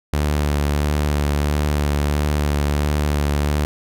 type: tone with vibrato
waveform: sawtooth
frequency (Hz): 73.42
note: D2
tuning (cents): 0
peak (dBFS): -13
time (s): 0.13-3.65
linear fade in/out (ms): 0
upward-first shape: sine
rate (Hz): 1.5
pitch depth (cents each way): 21
effects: none